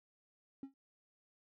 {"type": "tone with exponential decay", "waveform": "triangle", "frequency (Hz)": 271.5, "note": "C#4", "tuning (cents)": -36, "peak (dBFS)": -36, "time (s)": [0.63, 0.74], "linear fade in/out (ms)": 2, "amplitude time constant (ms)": 22, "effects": ["tanh soft clip ceiling -37 dBFS"]}